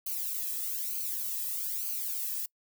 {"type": "noise with flanger", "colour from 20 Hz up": "violet", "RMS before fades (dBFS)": -34, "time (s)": [0.06, 2.46], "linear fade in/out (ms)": 5, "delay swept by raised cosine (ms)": [0.55, 1.4], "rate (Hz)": 1.1, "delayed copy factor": -0.8, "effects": ["noise-tail reverb RT60 0.1 s tail -25 dB re dry"]}